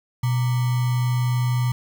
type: tone with sample-and-hold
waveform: sine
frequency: 123.6 Hz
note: B2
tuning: 2 cents sharp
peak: -18 dBFS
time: 0.23-1.72 s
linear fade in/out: 5 ms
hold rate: 1050 Hz
effects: none